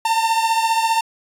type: beating tone pair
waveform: 45% pulse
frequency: 900 / 915 Hz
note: A5 / A#5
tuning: +39 / -32 cents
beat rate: 15 Hz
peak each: -17 / -22 dBFS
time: 0.05-1.01 s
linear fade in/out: 5 ms
effects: resampled to 32000 Hz